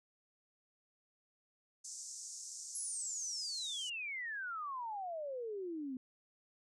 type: band-pass noise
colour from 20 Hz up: pink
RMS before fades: -48 dBFS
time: 1.84-3.9 s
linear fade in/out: 10 ms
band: 5600 to 8400 Hz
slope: 48 dB/octave
type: exponential sweep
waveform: sine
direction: down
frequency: 11050 to 249.5 Hz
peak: -39 dBFS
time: 2.75-5.97 s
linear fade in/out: 2 ms
effects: none